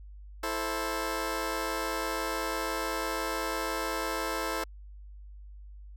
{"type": "chord", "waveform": "15% pulse", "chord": "A minor", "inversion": "second", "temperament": "just", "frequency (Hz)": [330, 440, 528], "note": ["E4", "A4", "C5"], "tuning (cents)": [2, 0, 16], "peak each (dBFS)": -29, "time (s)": [0.43, 4.64], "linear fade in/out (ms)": 5, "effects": ["added 50 Hz sine -44 dBFS peak until 5.96 s"]}